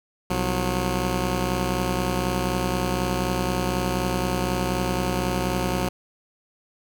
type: tone pair together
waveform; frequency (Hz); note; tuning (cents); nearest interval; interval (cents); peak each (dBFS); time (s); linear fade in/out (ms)
10% pulse; 64.02 / 181.4; C2 / F#3; -37 / -34; octave + tritone; 1803; -17; 0.3-5.89; 5
effects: none